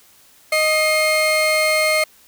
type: tone pair together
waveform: 35% pulse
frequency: 622.3 / 2130 Hz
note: D#5 / C7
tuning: 0 / +30 cents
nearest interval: octave + major sixth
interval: 2130 cents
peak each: -16 dBFS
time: 0.52-2.04 s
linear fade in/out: 5 ms
effects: white hiss -51 dBFS RMS until 2.27 s